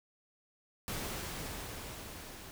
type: noise with level ramp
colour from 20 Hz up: pink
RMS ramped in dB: -38 to -49 dBFS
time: 0.88-2.51 s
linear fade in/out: 0 ms
effects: none